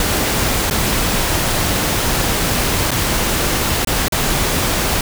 pink noise with dropouts, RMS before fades -17 dBFS, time 0-5.01 s, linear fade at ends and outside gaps 2 ms, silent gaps 0.7-0.709 / 2.908-2.915 / 3.848-3.872 / 4.083-4.122 s, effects none

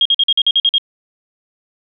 sine tone bursts, 3249 Hz, G#7, 39 cents flat, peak -9 dBFS, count 9, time 0.01-0.782 s, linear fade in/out 2 ms, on 44 ms, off 47 ms, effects none

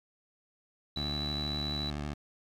sine tone, 3951 Hz, B7, in tune, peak -34 dBFS, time 0.96-1.9 s, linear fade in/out 2 ms
15% pulse tone with vibrato, 73.42 Hz, D2, in tune, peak -28 dBFS, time 0.96-2.14 s, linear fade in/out 10 ms, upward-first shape sine, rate 12 Hz, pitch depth 40 cents each way
effects low-pass 6000 Hz 12 dB/octave + 10-bit

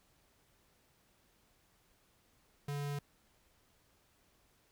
square tone, 143.6 Hz, D3, 39 cents flat, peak -37 dBFS, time 2.68-2.99 s, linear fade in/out 5 ms, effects pink hiss -71 dBFS RMS until 4.71 s

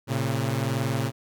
sawtooth tone pair together, 113.7 / 135.21 Hz, A#2 / C#3, -43 / -43 cents, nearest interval minor third, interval 300 cents, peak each -23 dBFS, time 0.07-1.12 s, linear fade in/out 50 ms, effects none

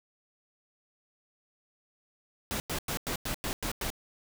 pink noise bursts, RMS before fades -33 dBFS, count 8, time 2.51-3.902 s, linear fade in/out 0 ms, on 90 ms, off 96 ms, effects none

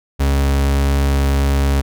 40% pulse tone, 69.3 Hz, C#2, in tune, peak -12 dBFS, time 0.19-1.82 s, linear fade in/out 20 ms, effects none

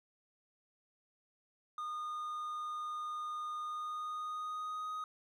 triangle tone with pitch glide, 1224 to 1250.4 Hz, D#6 to D#6, -29 to +8 cents, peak -36 dBFS, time 1.78-5.04 s, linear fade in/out 2 ms, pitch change +37 cents, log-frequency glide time 3.61-4.92 s, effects none

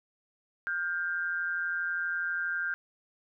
sine tone pair together, 1415 / 1587.3 Hz, F6 / G6, +22 / +21 cents, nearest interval major second, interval 199 cents, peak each -33 / -31 dBFS, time 0.67-2.74 s, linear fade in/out 0 ms, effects none

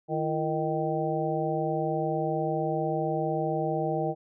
harmonic tone with a mistuned harmonic, 155.56 Hz, D#3, in tune, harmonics 1 / 2 / 3 / 4 / 5, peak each -32 / -32 / -32 / -32 / -32 dBFS, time 0.08-4.15 s, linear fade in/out 50 ms, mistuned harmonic 2, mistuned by +130 cents, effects none

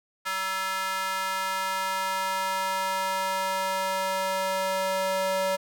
square tone with high-pass filter sweep, 190 Hz, F#3, 46 cents sharp, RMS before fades -28 dBFS, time 0.25-5.57 s, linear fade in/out 20 ms, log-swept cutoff 1300 to 620 Hz, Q 2.1, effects none

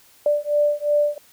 sine beating tone pair, 587.3 / 590.1 Hz, D5 / D5, 0 / +8 cents, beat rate 2.8 Hz, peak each -20 dBFS, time 0.26-1.18 s, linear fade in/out 2 ms, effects white hiss -53 dBFS RMS until 1.32 s

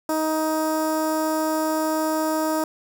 15% pulse tone with notch filter, 313.7 Hz, D#4, 14 cents sharp, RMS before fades -23 dBFS, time 0.09-2.64 s, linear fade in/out 2 ms, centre 3000 Hz, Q 0.6, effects none

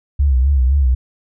sine tone with vibrato, 66.9 Hz, C2, 39 cents sharp, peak -10 dBFS, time 0.19-0.95 s, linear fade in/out 10 ms, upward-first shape sine, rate 3.9 Hz, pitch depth 120 cents each way, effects none

